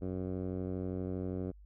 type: tone with low-pass filter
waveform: 10% pulse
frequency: 92.5 Hz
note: F#2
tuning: in tune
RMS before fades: -37 dBFS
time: 0.01-1.52 s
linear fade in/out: 20 ms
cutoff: 460 Hz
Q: 0.83
effects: added 50 Hz sine -52 dBFS peak until 1.65 s